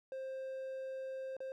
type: tone with dropouts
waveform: triangle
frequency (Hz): 528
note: C5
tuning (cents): +16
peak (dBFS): -38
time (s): 0.12-1.52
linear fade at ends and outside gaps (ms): 1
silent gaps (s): 1.367-1.404
effects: none